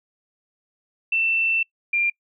sine tone pair in turn, 2677 / 2388 Hz, E7 / D7, +26 / +28 cents, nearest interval major second, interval 198 cents, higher first, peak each -18 dBFS, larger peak neither, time 1.12-1.63 / 1.93-2.1 s, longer first, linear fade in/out 5 ms, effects noise-tail reverb RT60 0.1 s tail -26 dB re dry

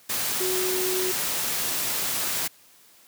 sine tone in noise, 370 Hz, F#4, in tune, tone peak -26 dBFS, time 0.4-1.12 s, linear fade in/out 10 ms, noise white, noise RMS -27 dBFS, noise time 0.09-2.48 s, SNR -2 dB, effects white hiss -55 dBFS RMS until 3.07 s + high-pass 100 Hz 12 dB/octave

